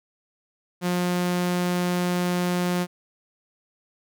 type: tone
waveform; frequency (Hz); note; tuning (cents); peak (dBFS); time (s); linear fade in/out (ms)
sawtooth; 178; F3; +33; -18; 0.81-2.87; 50
effects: none